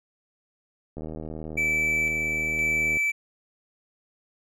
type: click train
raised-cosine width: 2 ms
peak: -23 dBFS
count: 158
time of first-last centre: 0.97-2.97 s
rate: 78.5 Hz
type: tone with tremolo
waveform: triangle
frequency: 2316 Hz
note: D7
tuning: 25 cents flat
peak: -20 dBFS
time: 1.57-3.12 s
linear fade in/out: 10 ms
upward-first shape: square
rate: 0.98 Hz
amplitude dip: 30%
effects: none